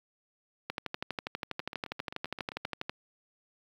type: two click trains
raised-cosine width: 0.3 ms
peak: -17 / -24 dBFS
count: 28 / 9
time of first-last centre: 0.7-2.895 / 1.6-2.65 s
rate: 12.3 / 7.62 Hz
effects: high-pass 100 Hz 12 dB/octave + 9-bit